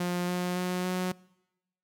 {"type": "tone with pitch steps", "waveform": "sawtooth", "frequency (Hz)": [177.3, 179.15, 181.03, 182.92], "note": ["F3", "F3", "F#3", "F#3"], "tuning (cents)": [26, 44, -38, -20], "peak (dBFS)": -24, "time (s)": [0, 1.12], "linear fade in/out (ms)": 5, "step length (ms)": 280, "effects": ["noise-tail reverb RT60 0.9 s tail -23 dB re dry"]}